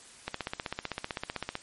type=click train; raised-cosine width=0.3 ms; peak=-16 dBFS; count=21; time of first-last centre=0.28-1.554 s; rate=15.7 Hz; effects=white hiss -52 dBFS RMS until 1.62 s + MP3 48 kbps